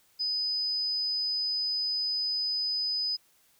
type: tone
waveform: sine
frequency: 5000 Hz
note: D#8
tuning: 8 cents sharp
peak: -27 dBFS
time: 0.19-3.17 s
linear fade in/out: 20 ms
effects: white hiss -65 dBFS RMS until 3.59 s